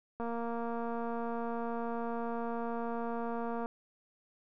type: click train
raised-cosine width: 1 ms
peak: -25 dBFS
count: 807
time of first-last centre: 0.2-3.659 s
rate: 233 Hz
effects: none